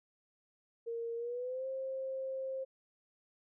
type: tone with pitch glide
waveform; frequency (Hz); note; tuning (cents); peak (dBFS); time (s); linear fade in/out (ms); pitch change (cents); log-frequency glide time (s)
sine; 463.9 to 529.8; A#4 to C5; -8 to +22; -36; 0.86-2.65; 20; +230; 1.16-1.67
effects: none